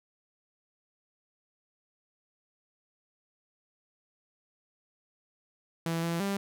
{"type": "tone with pitch steps", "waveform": "sawtooth", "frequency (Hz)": [165.8, 168.3, 198.2], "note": ["E3", "E3", "G3"], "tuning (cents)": [10, 36, 19], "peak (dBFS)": -25, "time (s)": [5.86, 6.37], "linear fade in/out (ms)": 2, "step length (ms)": 170, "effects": []}